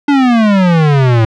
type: exponential sweep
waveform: square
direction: down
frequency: 292.4 to 109.3 Hz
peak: -7 dBFS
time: 0.08-1.25 s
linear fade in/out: 5 ms
effects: low-pass 3000 Hz 12 dB/octave